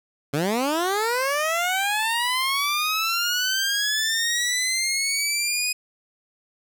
15% pulse linear sweep, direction up, 134.1 to 2500 Hz, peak -15 dBFS, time 0.33-5.73 s, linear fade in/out 10 ms, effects none

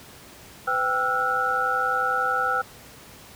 sine tone cluster, 506 / 784 / 1330 / 1441 Hz, B4 / G5 / E6 / F#6, +42 / 0 / +15 / -46 cents, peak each -31 / -28 / -24 / -26 dBFS, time 0.67-2.62 s, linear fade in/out 10 ms, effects pink hiss -46 dBFS RMS until 3.35 s + high-pass 60 Hz 12 dB/octave

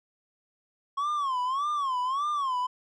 triangle tone with vibrato, 1091 Hz, C#6, 28 cents flat, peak -24 dBFS, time 0.97-2.67 s, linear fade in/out 10 ms, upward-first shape sine, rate 1.7 Hz, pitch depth 170 cents each way, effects resampled to 22050 Hz

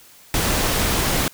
pink noise, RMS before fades -20 dBFS, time 0.34-1.28 s, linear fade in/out 2 ms, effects white hiss -48 dBFS RMS until 1.33 s

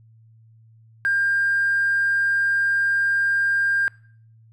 triangle tone with tanh clipping, 1600 Hz, G6, 35 cents sharp, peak -17 dBFS, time 1.05-3.88 s, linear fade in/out 0 ms, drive 1 dB, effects noise-tail reverb RT60 0.6 s tail -23 dB re dry + added 112 Hz sine -49 dBFS peak until 4.52 s

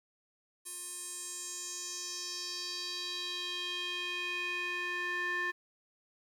square tone with band-pass filter sweep, 355.4 Hz, F4, 30 cents sharp, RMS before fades -38 dBFS, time 0.65-5.52 s, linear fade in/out 20 ms, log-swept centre 9900 to 1700 Hz, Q 3.5, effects 11-bit

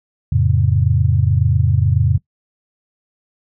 sine chord, F augmented, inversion none, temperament just, 87.31 / 109.13 / 136.42 Hz, F2 / A2 / C#3, 0 / -14 / -27 cents, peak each -16 dBFS, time 0.32-2.18 s, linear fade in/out 5 ms, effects noise-tail reverb RT60 0.1 s tail -20 dB re dry

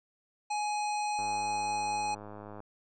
harmonic tone, 837 Hz, G#5, 13 cents sharp, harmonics 1 / 3 / 5 / 7 / 9 / 10, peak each -30 / -40 / -44 / -47 / -49 / -50 dBFS, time 0.5-2.15 s, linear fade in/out 10 ms
click train, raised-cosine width 1 ms, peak -31 dBFS, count 148, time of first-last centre 1.19-2.603 s, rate 104 Hz
effects none

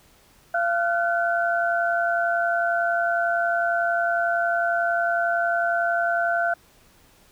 sine tone cluster, 686 / 1397 / 1508 Hz, F5 / F6 / F#6, -31 / 0 / +32 cents, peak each -22 / -28 / -25 dBFS, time 0.54-6.54 s, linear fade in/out 5 ms, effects pink hiss -56 dBFS RMS until 7.31 s

